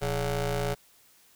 20% pulse ring-modulated tone, 149.2 Hz, D3, 28 cents sharp, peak -19 dBFS, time 0.01-0.75 s, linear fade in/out 20 ms, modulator 270 Hz, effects white hiss -60 dBFS RMS until 1.35 s

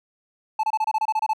triangle tone bursts, 870 Hz, A5, 20 cents flat, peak -17 dBFS, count 11, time 0.59-1.334 s, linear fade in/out 5 ms, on 44 ms, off 26 ms, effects none

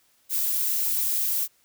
violet noise, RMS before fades -25 dBFS, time 0.29-1.48 s, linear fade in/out 50 ms, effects white hiss -64 dBFS RMS until 1.64 s

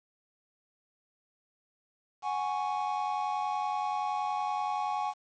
triangle chord, F# suspended second, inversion none, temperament equal, 740 / 830.6 / 1108.7 Hz, F#5 / G#5 / C#6, 0 / 0 / 0 cents, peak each -33 / -30 / -34 dBFS, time 2.22-5.14 s, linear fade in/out 50 ms, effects resampled to 16000 Hz + 9-bit

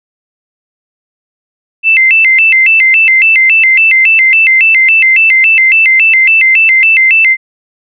sine tone with vibrato, 2349 Hz, D7, in tune, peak -3 dBFS, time 1.83-7.37 s, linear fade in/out 50 ms, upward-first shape square, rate 3.6 Hz, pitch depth 210 cents each way, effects none

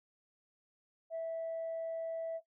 sine tone, 656 Hz, E5, 9 cents flat, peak -34 dBFS, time 1.1-2.41 s, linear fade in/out 50 ms, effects noise-tail reverb RT60 0.1 s tail -19 dB re dry + tanh soft clip ceiling -33 dBFS

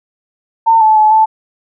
sine tone with pitch steps, 905 / 870 / 859 / 876 Hz, A5 / A5 / A5 / A5, +48 / -20 / -42 / -8 cents, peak -5 dBFS, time 0.66-1.26 s, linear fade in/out 20 ms, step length 150 ms, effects none

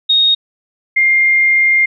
sine tone pair in turn, 3729 / 2113 Hz, A#7 / C7, 0 / +16 cents, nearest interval minor seventh, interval 984 cents, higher first, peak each -8 dBFS, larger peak neither, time 0.09-0.35 / 0.96-1.86 s, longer second, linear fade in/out 10 ms, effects none

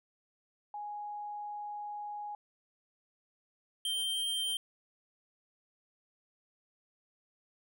sine / square tone pair in turn, 830.6 / 3151 Hz, G#5 / G7, 0 / +8 cents, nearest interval octave + major seventh, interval 2308 cents, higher second, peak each -38 / -32 dBFS, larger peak second, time 0.74-2.35 / 3.85-4.57 s, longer first, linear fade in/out 2 ms, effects none

